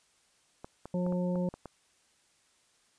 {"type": "clicks", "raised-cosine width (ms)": 1, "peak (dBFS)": -28, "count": 7, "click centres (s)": [0.645, 0.856, 1.065, 1.124, 1.357, 1.54, 1.657]}
{"type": "harmonic tone", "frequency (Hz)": 179.3, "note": "F3", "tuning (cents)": 46, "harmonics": [1, 2, 3, 5], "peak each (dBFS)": [-29, -40, -35, -46], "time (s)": [0.94, 1.49], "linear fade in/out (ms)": 2}
{"effects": ["white hiss -68 dBFS RMS until 2.98 s", "resampled to 22050 Hz"]}